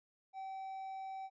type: tone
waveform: triangle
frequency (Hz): 769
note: G5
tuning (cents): -33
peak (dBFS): -40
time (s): 0.33-1.3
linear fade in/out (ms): 50
effects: resampled to 16000 Hz